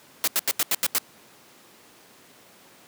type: noise bursts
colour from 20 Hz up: white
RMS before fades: -22 dBFS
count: 7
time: 0.24-0.983 s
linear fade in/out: 0 ms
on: 35 ms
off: 83 ms
effects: pink hiss -52 dBFS RMS until 2.87 s + high-pass 200 Hz 12 dB/octave